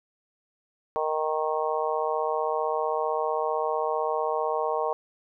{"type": "harmonic tone", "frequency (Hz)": 155.56, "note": "D#3", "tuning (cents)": 0, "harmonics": [3, 4, 5, 6, 7], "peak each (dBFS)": [-29, -30, -31, -32, -32], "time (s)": [0.96, 4.93], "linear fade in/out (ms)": 0, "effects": []}